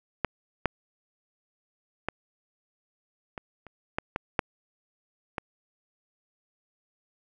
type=clicks; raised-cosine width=0.5 ms; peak=-9 / -8 / -13 / -21 / -30 / -12 / -13 / -7 / -15 dBFS; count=9; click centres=0.247 / 0.657 / 2.086 / 3.378 / 3.667 / 3.985 / 4.161 / 4.392 / 5.382 s; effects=none